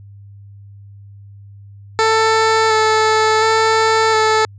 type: tone with vibrato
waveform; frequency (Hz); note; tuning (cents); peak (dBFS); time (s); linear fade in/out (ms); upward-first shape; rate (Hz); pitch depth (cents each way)
15% pulse; 440; A4; 0; -5; 1.99-4.45; 0; square; 0.7; 13
effects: added 100 Hz sine -36 dBFS peak until 4.58 s + resampled to 16000 Hz